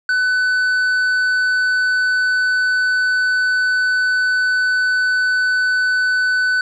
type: tone with tanh clipping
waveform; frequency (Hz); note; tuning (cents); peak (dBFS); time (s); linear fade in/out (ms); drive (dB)
sine; 1500; F#6; +23; -15; 0.09-6.61; 2; 6
effects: none